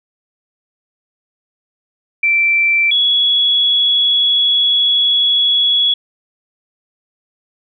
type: tone pair in turn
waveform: sine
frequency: 2341 / 3367 Hz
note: D7 / G#7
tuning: -6 / +23 cents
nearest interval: tritone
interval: 629 cents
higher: second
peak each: -10 dBFS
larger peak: neither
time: 2.23-2.91 / 2.91-5.94 s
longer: second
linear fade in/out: 5 ms
effects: none